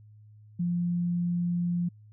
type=tone; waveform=sine; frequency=174.3 Hz; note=F3; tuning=3 cents flat; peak=-25 dBFS; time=0.59-1.89 s; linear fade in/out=10 ms; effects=added 106 Hz sine -50 dBFS peak until 2.12 s